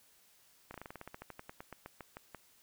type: slowing click train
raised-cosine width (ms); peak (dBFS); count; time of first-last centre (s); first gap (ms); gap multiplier
0.5; -30; 20; 0.71-2.347; 32; 1.1
effects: white hiss -66 dBFS RMS until 2.62 s